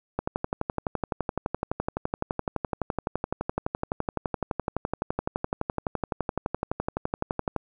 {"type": "click train", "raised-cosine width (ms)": 1, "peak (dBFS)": -12, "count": 88, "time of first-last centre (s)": [0.19, 7.563], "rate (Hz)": 11.8, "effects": []}